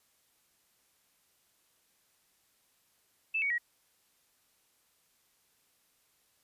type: tone with pitch steps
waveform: sine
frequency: 2635 / 2242 / 1906.8 Hz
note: E7 / C#7 / A#6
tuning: -1 / +19 / +39 cents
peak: -28 dBFS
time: 3.34-3.583 s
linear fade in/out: 10 ms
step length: 81 ms
effects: white hiss -71 dBFS RMS until 6.43 s + resampled to 32000 Hz